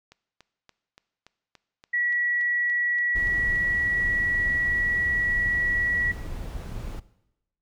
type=click train; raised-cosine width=0.2 ms; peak=-31 dBFS; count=13; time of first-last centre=0.12-3.558 s; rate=3.49 Hz
type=tone; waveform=sine; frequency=1933 Hz; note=B6; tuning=38 cents flat; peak=-22 dBFS; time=1.93-6.12 s; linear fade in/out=10 ms
type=noise; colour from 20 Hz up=brown; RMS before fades=-34 dBFS; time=3.15-7 s; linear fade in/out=10 ms
effects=noise-tail reverb RT60 0.9 s tail -18 dB re dry

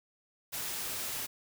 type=noise; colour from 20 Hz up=white; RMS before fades=-37 dBFS; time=0.52-1.27 s; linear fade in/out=20 ms; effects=none

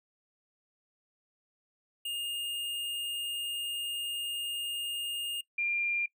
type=tone pair in turn; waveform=square / sine; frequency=2830 / 2394 Hz; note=F7 / D7; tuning=+22 / +33 cents; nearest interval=minor third; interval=289 cents; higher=first; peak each=-34 / -28 dBFS; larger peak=second; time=2.05-5.41 / 5.58-6.06 s; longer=first; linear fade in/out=5 ms; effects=noise-tail reverb RT60 0.1 s tail -20 dB re dry

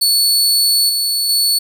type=tone with level steps; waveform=sawtooth; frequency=4435 Hz; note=C#8; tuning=in tune; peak=-8 / -12 / -9 dBFS; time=0.01-1.59 s; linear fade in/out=10 ms; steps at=0.89 / 1.29 s; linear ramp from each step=5 ms; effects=none

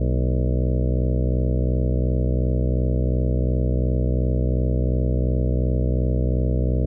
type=harmonic tone with a mistuned harmonic; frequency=62.8 Hz; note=B1; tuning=30 cents sharp; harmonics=1 / 2 / 3 / 4 / 5 / 6 / 7 / 8 / 9 / 10; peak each=-20 / -23 / -31 / -31 / -32 / -37 / -33 / -34 / -36 / -38 dBFS; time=0-6.86 s; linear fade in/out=5 ms; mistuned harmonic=4; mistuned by=-98 cents; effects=none

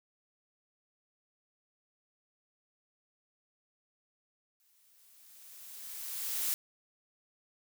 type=noise with exponential growth; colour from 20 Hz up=blue; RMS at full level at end=-31 dBFS; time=4.6-6.54 s; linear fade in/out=0 ms; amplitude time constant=420 ms; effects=none

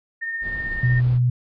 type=tone with tremolo; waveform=sine; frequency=1827 Hz; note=A#6; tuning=35 cents flat; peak=-23 dBFS; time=0.21-1.01 s; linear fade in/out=20 ms; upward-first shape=triangle; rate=16 Hz; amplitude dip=40%
type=noise; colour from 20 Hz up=brown; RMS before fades=-33 dBFS; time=0.41-1.2 s; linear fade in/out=50 ms
type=tone; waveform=sine; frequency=123.47 Hz; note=B2; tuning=in tune; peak=-15 dBFS; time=0.83-1.3 s; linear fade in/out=5 ms
effects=resampled to 11025 Hz

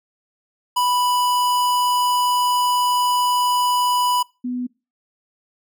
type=tone pair in turn; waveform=square / sine; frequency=987.8 / 248 Hz; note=B5 / B3; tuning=0 / +7 cents; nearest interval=2 octaves; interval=2393 cents; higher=first; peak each=-17 / -22 dBFS; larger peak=first; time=0.76-4.23 / 4.44-4.67 s; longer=first; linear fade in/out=10 ms; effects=noise-tail reverb RT60 0.3 s tail -24 dB re dry

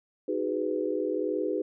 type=chord; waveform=sine; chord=G# minor seventh; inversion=second; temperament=just; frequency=311.5 / 373.8 / 415.3 / 498.4 Hz; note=D#4 / F#4 / G#4 / B4; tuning=+2 / +18 / 0 / +16 cents; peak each=-32 dBFS; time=0.28-1.62 s; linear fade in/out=5 ms; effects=none

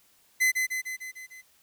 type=tone with echo; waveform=45% pulse; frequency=2034 Hz; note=C7; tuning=50 cents flat; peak=-20 dBFS; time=0.4-0.52 s; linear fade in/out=20 ms; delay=150 ms; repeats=6; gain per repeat=-4 dB; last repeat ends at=1.42 s; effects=white hiss -63 dBFS RMS until 1.62 s

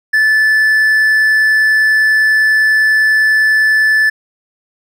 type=tone; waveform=triangle; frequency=1745 Hz; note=A6; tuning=15 cents flat; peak=-6 dBFS; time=0.13-4.1 s; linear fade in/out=10 ms; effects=none

